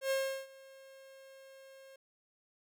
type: tone with ADSR envelope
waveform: 45% pulse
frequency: 537 Hz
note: C5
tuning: 45 cents sharp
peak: -29 dBFS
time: 0.01-1.96 s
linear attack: 96 ms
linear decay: 360 ms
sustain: -24 dB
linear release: 4 ms
effects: none